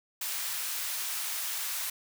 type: high-pass noise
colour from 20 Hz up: white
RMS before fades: -34 dBFS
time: 0.21-1.9 s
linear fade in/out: 5 ms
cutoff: 1000 Hz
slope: 12 dB/octave
effects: none